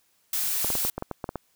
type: noise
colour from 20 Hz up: blue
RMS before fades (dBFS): -27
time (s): 0.33-0.9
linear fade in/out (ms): 2
type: clicks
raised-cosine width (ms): 1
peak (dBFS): -16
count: 10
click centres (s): 0.646 / 0.703 / 0.753 / 0.85 / 0.98 / 1.024 / 1.113 / 1.242 / 1.291 / 1.357
effects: white hiss -67 dBFS RMS until 1.55 s